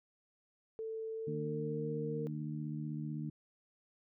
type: tone with pitch glide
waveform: sine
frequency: 444.1 to 458.4 Hz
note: A4 to A#4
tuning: +16 to -29 cents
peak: -38 dBFS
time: 0.79-2.27 s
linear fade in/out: 0 ms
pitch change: +55 cents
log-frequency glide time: 1.12-1.89 s
type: harmonic tone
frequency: 75.8 Hz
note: D#2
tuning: 45 cents flat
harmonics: 2 / 3 / 4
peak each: -39 / -43 / -45 dBFS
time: 1.27-3.3 s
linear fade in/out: 5 ms
effects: none

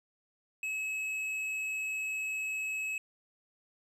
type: tone with tanh clipping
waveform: sine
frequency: 2575 Hz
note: E7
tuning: 41 cents flat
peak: -34 dBFS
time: 0.63-2.98 s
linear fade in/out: 2 ms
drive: 8 dB
effects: none

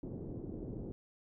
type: low-pass noise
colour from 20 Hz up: white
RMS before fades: -43 dBFS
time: 0.03-0.92 s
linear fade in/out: 0 ms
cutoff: 390 Hz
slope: 24 dB/octave
effects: none

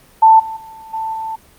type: tone with level steps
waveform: sine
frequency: 887 Hz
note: A5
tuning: 14 cents sharp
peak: -4 / -23 / -33 / -19 / -21 dBFS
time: 0.22-1.36 s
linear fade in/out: 10 ms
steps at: 0.39 / 0.56 / 0.93 / 1.13 s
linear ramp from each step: 10 ms
effects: pink hiss -48 dBFS RMS until 1.58 s + Opus 32 kbps

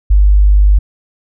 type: tone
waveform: sine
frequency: 50.1 Hz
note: G1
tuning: 38 cents sharp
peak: -4 dBFS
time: 0.1-0.79 s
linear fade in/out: 10 ms
effects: none

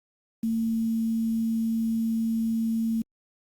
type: tone with quantisation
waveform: sine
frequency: 225.9 Hz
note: A3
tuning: 46 cents sharp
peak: -23 dBFS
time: 0.43-3.02 s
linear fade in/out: 5 ms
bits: 8
effects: Opus 48 kbps

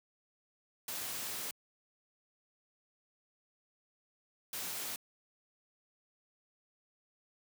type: noise bursts at uneven times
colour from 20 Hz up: white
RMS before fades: -40 dBFS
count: 2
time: 0.88-1.51 / 4.53-4.96 s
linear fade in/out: 2 ms
effects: high-pass 100 Hz 12 dB/octave

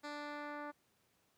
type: tone with low-pass filter sweep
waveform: 10% pulse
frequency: 293.7 Hz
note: D4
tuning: in tune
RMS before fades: -45 dBFS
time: 0.03-0.72 s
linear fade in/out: 20 ms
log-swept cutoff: 5700 to 1400 Hz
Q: 0.95
effects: pink hiss -75 dBFS RMS until 1.37 s + high-pass 100 Hz 12 dB/octave

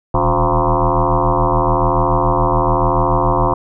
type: tone with frequency modulation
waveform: sine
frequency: 523 Hz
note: C5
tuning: 1 cent flat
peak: -11 dBFS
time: 0.14-3.54 s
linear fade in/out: 5 ms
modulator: 81 Hz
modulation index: 7.1
effects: none

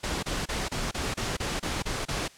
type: noise bursts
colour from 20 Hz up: pink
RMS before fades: -30 dBFS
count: 10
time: 0.03-2.282 s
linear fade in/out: 10 ms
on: 200 ms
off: 28 ms
effects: white hiss -53 dBFS RMS until 2.37 s + low-pass 8000 Hz 12 dB/octave

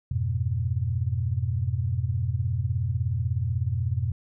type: chord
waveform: sine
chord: F diminished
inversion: none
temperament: equal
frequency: 87.31 / 103.83 / 123.47 Hz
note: F2 / Ab2 / Cb3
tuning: 0 / 0 / 0 cents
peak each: -28 / -29 / -27 dBFS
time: 0.11-4.12 s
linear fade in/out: 5 ms
effects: none

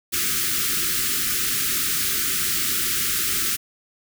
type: band-stop noise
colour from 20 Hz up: white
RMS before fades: -23 dBFS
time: 0.12-3.57 s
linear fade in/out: 20 ms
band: 420 to 1200 Hz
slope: 96 dB/octave
effects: none

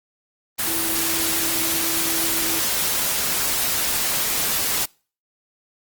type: tone in noise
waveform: sine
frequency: 329.6 Hz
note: E4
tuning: in tune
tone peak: -30 dBFS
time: 0.66-2.6 s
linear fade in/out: 20 ms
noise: white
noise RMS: -22 dBFS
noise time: 0.58-4.86 s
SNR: -11 dB
effects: noise-tail reverb RT60 0.4 s tail -26 dB re dry + Opus 24 kbps

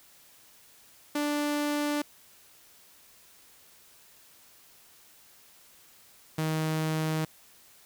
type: tone pair in turn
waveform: sawtooth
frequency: 293.7 / 157.48 Hz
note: D4 / D#3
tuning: 0 / +21 cents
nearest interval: major seventh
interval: 1079 cents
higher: first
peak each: -23 dBFS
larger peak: neither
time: 1.15-2.02 / 6.38-7.25 s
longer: neither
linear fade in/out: 5 ms
effects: white hiss -57 dBFS RMS until 7.85 s

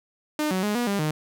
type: tone with pitch steps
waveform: sawtooth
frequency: 303 / 186.8 / 208.4 / 241.5 / 200.3 / 153.5 Hz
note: D#4 / F#3 / G#3 / B3 / G3 / D#3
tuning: -46 / +17 / +6 / -39 / +38 / -23 cents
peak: -19 dBFS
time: 0.39-1.11 s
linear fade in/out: 2 ms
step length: 120 ms
effects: none

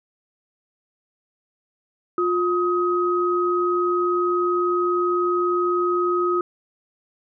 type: tone pair together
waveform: sine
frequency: 354.5 / 1261.8 Hz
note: F4 / D#6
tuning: +26 / +24 cents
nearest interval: octave + minor seventh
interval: 2198 cents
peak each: -20 / -22 dBFS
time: 2.18-6.41 s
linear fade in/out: 2 ms
effects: none

